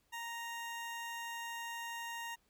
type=tone; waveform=20% pulse; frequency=932.3 Hz; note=A#5; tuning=in tune; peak=-36 dBFS; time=0.12-2.36 s; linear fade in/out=20 ms; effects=pink hiss -75 dBFS RMS until 2.49 s